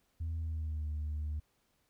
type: tone with pitch glide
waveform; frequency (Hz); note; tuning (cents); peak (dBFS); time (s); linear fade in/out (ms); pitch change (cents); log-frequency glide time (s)
sine; 81.5 to 75.6; E2 to D#2; -19 to -49; -32; 0.2-1.4; 10; -130; 0.37-0.89
effects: tanh soft clip ceiling -32 dBFS + pink hiss -75 dBFS RMS until 1.89 s